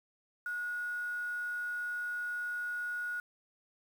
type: tone with quantisation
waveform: sine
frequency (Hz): 1451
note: F#6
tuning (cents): -34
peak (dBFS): -34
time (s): 0.46-3.2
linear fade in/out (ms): 2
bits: 9
effects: none